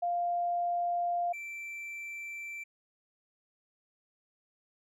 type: tone pair in turn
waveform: sine / triangle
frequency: 698.5 / 2340 Hz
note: F5 / D7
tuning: 0 / -7 cents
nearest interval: octave + major sixth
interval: 2093 cents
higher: second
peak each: -28 / -37 dBFS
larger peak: first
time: 0.02-1.33 / 1.33-2.64 s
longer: neither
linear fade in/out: 10 ms
effects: none